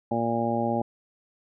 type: harmonic tone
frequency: 116.54 Hz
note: A#2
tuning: in tune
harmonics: 1 / 2 / 3 / 4 / 5 / 6 / 7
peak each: -34 / -28 / -32 / -35 / -30 / -35 / -29 dBFS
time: 0.11-0.82 s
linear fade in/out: 5 ms
effects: none